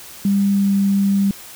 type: tone with pitch glide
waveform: sine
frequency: 199.1 to 197.95 Hz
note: G3 to G3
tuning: +27 to +17 cents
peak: -13 dBFS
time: 0.25-1.31 s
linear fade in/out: 2 ms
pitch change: -10 cents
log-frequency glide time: 0.5-0.71 s
effects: white hiss -38 dBFS RMS until 1.55 s